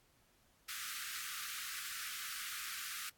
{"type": "high-pass noise", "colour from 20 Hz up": "pink", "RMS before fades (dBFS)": -44, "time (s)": [0.68, 3.1], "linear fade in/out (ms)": 10, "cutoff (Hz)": 1200, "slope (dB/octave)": 96, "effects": ["pink hiss -71 dBFS RMS until 3.17 s", "AAC 64 kbps"]}